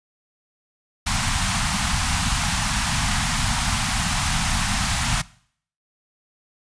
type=band-stop noise; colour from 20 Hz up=pink; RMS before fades=-22 dBFS; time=1.06-5.22 s; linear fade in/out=10 ms; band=240 to 730 Hz; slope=48 dB/octave; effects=noise-tail reverb RT60 0.6 s tail -21 dB re dry + resampled to 22050 Hz